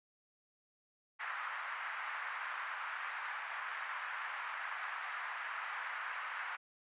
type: band-pass noise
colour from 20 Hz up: white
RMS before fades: -42 dBFS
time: 1.19-6.57 s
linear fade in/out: 20 ms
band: 970 to 1900 Hz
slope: 24 dB/octave
effects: resampled to 8000 Hz